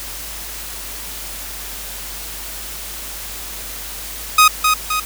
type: tone with echo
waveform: sawtooth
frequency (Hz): 1252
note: D#6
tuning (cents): +10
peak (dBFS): -3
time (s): 4.38-4.48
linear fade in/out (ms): 5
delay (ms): 260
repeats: 2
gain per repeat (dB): -5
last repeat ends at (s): 5
effects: added 50 Hz sine -36 dBFS peak until 5.05 s + white hiss -30 dBFS RMS until 5.05 s